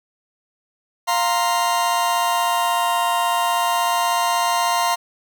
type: chord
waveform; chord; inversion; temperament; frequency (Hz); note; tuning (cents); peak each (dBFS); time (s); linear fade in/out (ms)
40% pulse; F suspended fourth; none; just; 698.5 / 931.3 / 1047.7; F5 / Bb5 / C6; 0 / -2 / +2; -21; 1.07-4.96; 20
effects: none